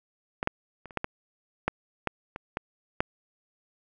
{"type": "clicks", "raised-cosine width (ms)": 0.5, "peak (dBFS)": [-14, -9, -27, -30, -12, -14, -9, -11, -21, -14, -8], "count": 11, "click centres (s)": [0.429, 0.474, 0.857, 0.908, 0.973, 1.044, 1.68, 2.073, 2.361, 2.571, 3.005], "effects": []}